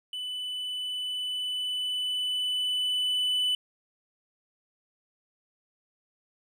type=tone with level ramp; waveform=triangle; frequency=2992 Hz; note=F#7; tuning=19 cents sharp; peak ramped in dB=-31 to -22 dBFS; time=0.13-3.55 s; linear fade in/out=2 ms; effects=none